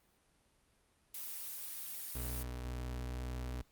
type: noise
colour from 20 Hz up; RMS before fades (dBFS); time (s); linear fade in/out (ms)
blue; -44; 1.14-2.43; 5
type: tone with pitch glide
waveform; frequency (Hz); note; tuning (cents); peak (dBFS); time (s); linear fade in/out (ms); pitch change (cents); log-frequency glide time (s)
35% pulse; 61.74 to 62.13; B1 to B1; 0 to +11; -37; 2.15-3.62; 5; +11; 2.73-3.21
effects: pink hiss -72 dBFS RMS until 3.71 s + Opus 32 kbps